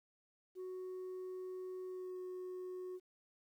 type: tone with pitch glide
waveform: sine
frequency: 370 to 366.8 Hz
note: F#4 to F#4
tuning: 0 to -15 cents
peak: -40 dBFS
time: 0.55-3 s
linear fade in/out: 50 ms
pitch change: -15 cents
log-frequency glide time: 1.85-2.21 s
effects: tanh soft clip ceiling -42 dBFS + 12-bit